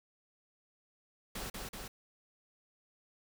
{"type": "noise with echo", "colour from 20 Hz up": "pink", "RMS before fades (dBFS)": -41, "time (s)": [1.35, 1.5], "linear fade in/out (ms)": 5, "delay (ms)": 190, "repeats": 2, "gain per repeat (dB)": -2, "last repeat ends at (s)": 1.88, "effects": []}